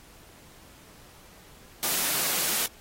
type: high-pass noise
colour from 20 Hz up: white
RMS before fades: -27 dBFS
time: 1.83-2.66 s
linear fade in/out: 0 ms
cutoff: 130 Hz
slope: 48 dB/octave
effects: pink hiss -53 dBFS RMS until 2.8 s + AAC 48 kbps